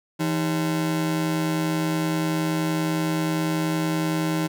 40% pulse ring-modulated tone, 239.3 Hz, A#3, 46 cents sharp, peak -18 dBFS, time 0.19-4.48 s, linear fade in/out 20 ms, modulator 74.4 Hz, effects none

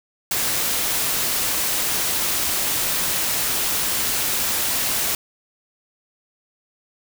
white noise, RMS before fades -22 dBFS, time 0.31-5.15 s, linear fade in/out 2 ms, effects none

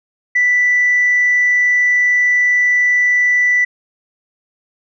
sine tone, 1975.5 Hz, B6, in tune, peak -9 dBFS, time 0.35-3.65 s, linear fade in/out 10 ms, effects tanh soft clip ceiling -6 dBFS

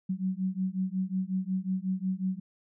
sine beating tone pair, 185 / 190.5 Hz, F#3 / G3, 0 / -49 cents, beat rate 5.5 Hz, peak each -31 dBFS, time 0.09-2.4 s, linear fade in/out 10 ms, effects none

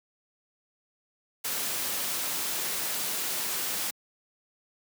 white noise, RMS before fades -31 dBFS, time 1.44-3.91 s, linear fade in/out 10 ms, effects high-pass 150 Hz 12 dB/octave

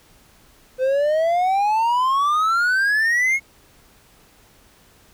triangle exponential sweep, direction up, 507 to 2197 Hz, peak -14 dBFS, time 0.78-3.4 s, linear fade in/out 50 ms, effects pink hiss -53 dBFS RMS until 5.13 s

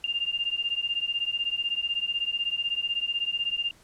sine beating tone pair, 2794 / 2810 Hz, F7 / F7, 0 / +10 cents, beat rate 16 Hz, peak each -29 dBFS, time 0.04-3.71 s, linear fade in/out 2 ms, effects pink hiss -57 dBFS RMS until 3.83 s + low-pass 11000 Hz 12 dB/octave

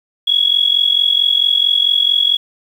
sine tone with amplitude modulation, 3344 Hz, G#7, 11 cents sharp, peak -7 dBFS, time 0.27-2.37 s, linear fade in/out 10 ms, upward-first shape sine, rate 44.5 Hz, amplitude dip 80%, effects 7-bit

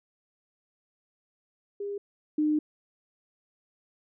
sine tone pair in turn, 404.3 / 303.5 Hz, G#4 / D#4, -46 / -43 cents, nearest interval perfect fourth, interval 497 cents, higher first, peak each -31 / -22 dBFS, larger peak second, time 1.8-1.98 / 2.38-2.59 s, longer second, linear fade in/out 5 ms, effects none

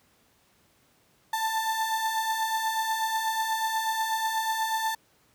35% pulse beating tone pair, 880 / 888.2 Hz, A5 / A5, 0 / +16 cents, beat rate 8.2 Hz, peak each -32 / -25 dBFS, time 1.33-4.95 s, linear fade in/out 5 ms, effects pink hiss -64 dBFS RMS until 5.34 s + high-pass 80 Hz 12 dB/octave

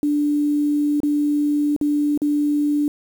sine tone with dropouts, 293.7 Hz, D4, in tune, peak -16 dBFS, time 0.03-2.88 s, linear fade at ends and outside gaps 1 ms, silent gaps 1.003-1.032 / 1.764-1.812 / 2.176-2.218 s, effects 7-bit

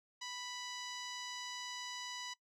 10% pulse tone with low-pass filter, 987.8 Hz, B5, in tune, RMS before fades -45 dBFS, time 0.21-2.34 s, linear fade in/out 10 ms, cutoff 6700 Hz, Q 1.5, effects noise-tail reverb RT60 0.1 s tail -20 dB re dry

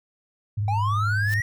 sine tone with vibrato, 103.83 Hz, G#2, in tune, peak -22 dBFS, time 0.57-1.41 s, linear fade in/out 10 ms, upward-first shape triangle, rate 20 Hz, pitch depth 120 cents each way
triangle linear sweep, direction up, 769 to 1934 Hz, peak -22 dBFS, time 0.68-1.42 s, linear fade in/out 2 ms
white noise with exponential growth, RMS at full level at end -34 dBFS, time 1.19-1.34 s, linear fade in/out 1 ms, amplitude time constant 31 ms
effects none

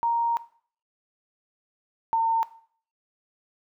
sine tone pair in turn, 933 / 907.5 Hz, A#5 / A#5, +1 / -47 cents, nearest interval unison, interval 48 cents, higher first, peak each -21 / -19 dBFS, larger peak second, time 0.03-0.37 / 2.13-2.43 s, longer first, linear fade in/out 0 ms, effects noise-tail reverb RT60 0.5 s tail -17 dB re dry

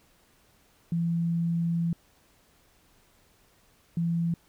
sine tone pair in turn, 168.5 / 168.5 Hz, E3 / E3, +38 / +38 cents, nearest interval unison, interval 0 cents, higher neither, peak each -24 dBFS, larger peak neither, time 0.92-1.93 / 3.97-4.34 s, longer first, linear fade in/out 2 ms, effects pink hiss -63 dBFS RMS until 4.48 s

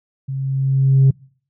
sine tone with level ramp, 134.8 Hz, C#3, 48 cents flat, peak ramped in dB -22 to -5 dBFS, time 0.28-1.11 s, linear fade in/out 10 ms, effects noise-tail reverb RT60 0.5 s tail -25 dB re dry + tanh soft clip ceiling -6 dBFS

